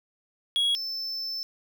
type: tone pair in turn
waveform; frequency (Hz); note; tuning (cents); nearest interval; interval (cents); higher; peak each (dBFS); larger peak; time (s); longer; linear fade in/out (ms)
triangle; 3322 / 5287; G#7 / E8; 0 / +4; minor sixth; 804; second; -20 / -29; first; 0.56-0.75 / 0.75-1.43; second; 0
effects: none